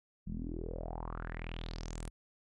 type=tone with low-pass filter sweep; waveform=sawtooth; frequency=41 Hz; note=E1; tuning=9 cents flat; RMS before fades=-41 dBFS; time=0.26-2.1 s; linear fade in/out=20 ms; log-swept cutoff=180 to 10000 Hz; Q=5.6; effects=none